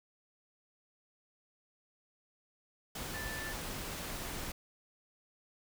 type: tone in noise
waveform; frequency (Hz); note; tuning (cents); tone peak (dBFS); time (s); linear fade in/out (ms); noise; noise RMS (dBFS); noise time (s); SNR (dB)
sine; 1760; A6; 0; -42; 3.14-3.53; 5; pink; -41; 2.95-4.52; -4
effects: none